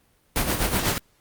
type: noise with tremolo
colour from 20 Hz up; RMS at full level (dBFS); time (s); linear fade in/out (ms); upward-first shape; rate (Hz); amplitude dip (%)
pink; -21; 0.36-0.98; 0; sine; 8.1; 60
effects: pink hiss -63 dBFS RMS until 1.2 s + Opus 32 kbps